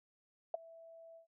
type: tone with ADSR envelope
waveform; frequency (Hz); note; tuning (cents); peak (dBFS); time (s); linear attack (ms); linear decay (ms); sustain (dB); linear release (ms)
sine; 659.3; E5; 0; -29; 0.54-1.27; 3; 13; -24; 110
effects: none